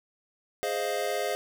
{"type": "chord", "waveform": "square", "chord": "F minor seventh", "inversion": "first", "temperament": "equal", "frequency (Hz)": [415.3, 523.3, 622.3, 698.5], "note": ["Ab4", "C5", "Eb5", "F5"], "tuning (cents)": [0, 0, 0, 0], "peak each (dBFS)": -34, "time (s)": [0.63, 1.35], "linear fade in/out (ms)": 0, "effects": []}